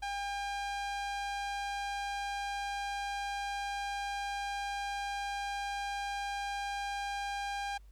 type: tone with low-pass filter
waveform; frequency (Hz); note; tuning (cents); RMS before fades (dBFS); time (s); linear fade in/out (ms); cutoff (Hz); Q
sawtooth; 803; G5; +41; -37; 0.02-7.78; 10; 7200; 0.54
effects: added 50 Hz sine -52 dBFS peak until 7.91 s + pink hiss -72 dBFS RMS until 7.91 s